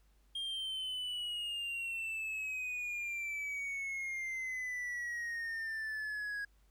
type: exponential sweep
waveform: triangle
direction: down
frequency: 3222 to 1648 Hz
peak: -35 dBFS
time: 0.35-6.45 s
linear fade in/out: 5 ms
effects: added 50 Hz sine -65 dBFS peak until 6.7 s + pink hiss -75 dBFS RMS until 6.7 s